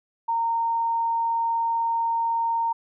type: tone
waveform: sine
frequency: 921 Hz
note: A#5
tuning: 21 cents flat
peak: -21 dBFS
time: 0.28-2.73 s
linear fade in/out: 10 ms
effects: none